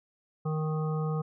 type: harmonic tone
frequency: 155.56 Hz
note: D#3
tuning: in tune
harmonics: 1 / 3 / 5 / 7 / 8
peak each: -28 / -36 / -42 / -45 / -42 dBFS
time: 0.45-1.22 s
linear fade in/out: 10 ms
effects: none